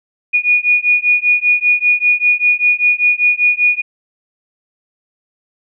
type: beating tone pair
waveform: sine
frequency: 2451 / 2456.1 Hz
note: D#7 / D#7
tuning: -27 / -23 cents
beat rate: 5.1 Hz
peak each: -13 dBFS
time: 0.33-3.82 s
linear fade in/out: 20 ms
effects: none